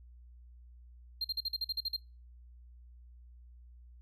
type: tone bursts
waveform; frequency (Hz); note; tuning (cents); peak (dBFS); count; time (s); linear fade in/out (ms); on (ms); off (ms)
triangle; 4186; C8; 0; -30; 10; 1.21-1.965; 5; 35; 45
effects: noise-tail reverb RT60 0.3 s tail -23 dB re dry + added 60 Hz sine -52 dBFS peak until 4.01 s